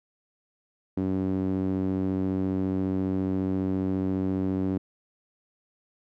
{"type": "tone with band-pass filter", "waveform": "sawtooth", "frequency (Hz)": 94.6, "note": "F#2", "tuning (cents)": 39, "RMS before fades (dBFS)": -27, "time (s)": [0.97, 4.78], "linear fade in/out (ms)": 5, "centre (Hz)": 270, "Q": 2.3, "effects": []}